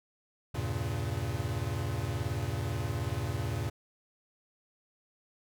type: chord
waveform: square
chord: E diminished seventh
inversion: none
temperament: equal with one note detuned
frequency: 80.62 / 98 / 116.54 / 138.59 Hz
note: E2 / G2 / Bb2 / Db3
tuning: -38 / 0 / 0 / 0 cents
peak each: -39 / -37 / -36 / -39 dBFS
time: 0.54-3.7 s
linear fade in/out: 10 ms
effects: none